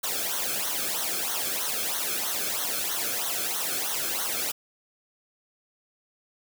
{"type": "noise with flanger", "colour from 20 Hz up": "white", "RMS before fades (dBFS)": -29, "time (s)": [0.03, 4.52], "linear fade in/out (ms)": 10, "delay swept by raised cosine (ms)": [0.4, 1.07], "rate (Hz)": 3.1, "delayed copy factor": -0.8, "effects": []}